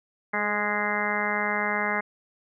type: harmonic tone with a mistuned harmonic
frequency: 207.7 Hz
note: G#3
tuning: in tune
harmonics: 1 / 2 / 3 / 4 / 5 / 6 / 7 / 8 / 9 / 10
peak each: -34 / -35 / -34 / -32 / -34 / -34 / -35 / -32 / -34 / -30 dBFS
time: 0.33-2.01 s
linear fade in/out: 10 ms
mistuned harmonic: 2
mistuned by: +20 cents
effects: none